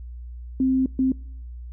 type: tone bursts at uneven times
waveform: sine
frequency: 261.6 Hz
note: C4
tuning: in tune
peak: -17 dBFS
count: 2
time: 0.6-0.86 / 0.99-1.12 s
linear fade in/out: 2 ms
effects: noise-tail reverb RT60 0.7 s tail -25 dB re dry + added 60 Hz sine -34 dBFS peak until 1.72 s